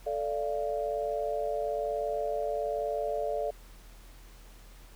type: chord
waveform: sine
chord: D minor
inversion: second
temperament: equal with one note detuned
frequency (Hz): 440 / 587.3 / 688.4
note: A4 / D5 / F5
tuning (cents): 0 / 0 / -25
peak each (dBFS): -34 / -32 / -34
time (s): 0.06-3.51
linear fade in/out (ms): 10
effects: added 41 Hz sine -49 dBFS peak until 4.95 s + pink hiss -57 dBFS RMS until 4.95 s